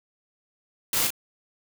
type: noise with echo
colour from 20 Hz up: white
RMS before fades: -25 dBFS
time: 0.93-1.07 s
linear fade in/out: 2 ms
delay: 35 ms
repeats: 1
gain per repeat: -3 dB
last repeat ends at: 1.105 s
effects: none